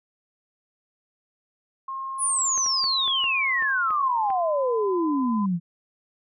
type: tone with pitch glide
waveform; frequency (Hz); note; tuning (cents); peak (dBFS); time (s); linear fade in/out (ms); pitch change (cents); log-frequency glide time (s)
sine; 1070 to 1013.5; C6 to B5; +38 to +45; -29; 1.88-5.46; 5; -93; 3.98-4.59
type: exponential sweep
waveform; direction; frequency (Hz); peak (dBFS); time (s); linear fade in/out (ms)
sine; down; 10240 to 164.4; -21; 2.18-5.6; 50
type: clicks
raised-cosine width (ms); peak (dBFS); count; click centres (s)
0.5; -24; 8; 2.577 / 2.663 / 2.841 / 3.079 / 3.241 / 3.624 / 3.906 / 4.303
effects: none